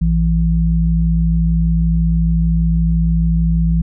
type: tone pair together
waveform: sine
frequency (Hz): 57.38 / 165.8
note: A#1 / E3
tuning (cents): -27 / +10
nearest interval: octave + tritone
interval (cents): 1837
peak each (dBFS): -14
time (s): 0.01-3.82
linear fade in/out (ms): 10
effects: none